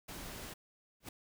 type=noise; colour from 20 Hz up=pink; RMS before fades=-46 dBFS; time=0.08-0.54 s; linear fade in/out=10 ms
type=noise with exponential growth; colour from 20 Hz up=pink; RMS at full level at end=-39 dBFS; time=1-1.09 s; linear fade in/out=5 ms; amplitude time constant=18 ms
effects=none